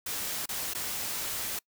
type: noise with dropouts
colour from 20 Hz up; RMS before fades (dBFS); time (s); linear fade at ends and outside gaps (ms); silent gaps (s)
white; -34; 0.06-1.59; 5; 0.458-0.489 / 0.737-0.748
effects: noise-tail reverb RT60 0.1 s tail -25 dB re dry